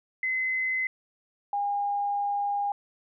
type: tone pair in turn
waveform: sine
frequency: 2044 / 811.2 Hz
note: C7 / G#5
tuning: -41 / -41 cents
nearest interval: octave + major third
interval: 1600 cents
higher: first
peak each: -25 dBFS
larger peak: neither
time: 0.23-0.87 / 1.53-2.72 s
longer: second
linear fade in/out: 2 ms
effects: none